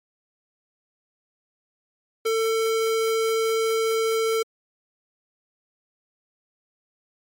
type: tone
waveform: square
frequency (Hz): 447.6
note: A4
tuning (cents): +30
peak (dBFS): -21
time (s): 2.25-4.43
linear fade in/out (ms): 10
effects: MP3 64 kbps